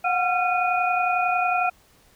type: tone cluster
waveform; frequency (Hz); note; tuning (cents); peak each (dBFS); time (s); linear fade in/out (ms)
sine; 722 / 753 / 1369 / 2468; F#5 / F#5 / F6 / D#7; -43 / +30 / -35 / -15; -22 / -30 / -26 / -26; 0.04-1.7; 10
effects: pink hiss -57 dBFS RMS until 2.15 s